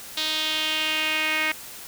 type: tone with band-pass filter sweep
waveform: sawtooth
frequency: 311.7 Hz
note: D#4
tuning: 3 cents sharp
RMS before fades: -25 dBFS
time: 0.17-1.52 s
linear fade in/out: 5 ms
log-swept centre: 3800 to 2200 Hz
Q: 3.4
effects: white hiss -40 dBFS RMS until 1.87 s